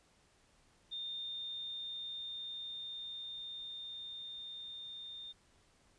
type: tone with level ramp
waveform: sine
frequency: 3631 Hz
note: A#7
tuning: 46 cents flat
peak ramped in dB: -39 to -45 dBFS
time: 0.91-5.33 s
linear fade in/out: 20 ms
effects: pink hiss -69 dBFS RMS until 5.98 s + resampled to 22050 Hz